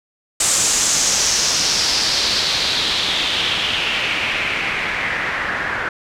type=noise with low-pass filter sweep; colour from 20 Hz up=white; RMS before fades=-19 dBFS; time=0.4-5.89 s; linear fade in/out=5 ms; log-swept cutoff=7800 to 1600 Hz; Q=3.2; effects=none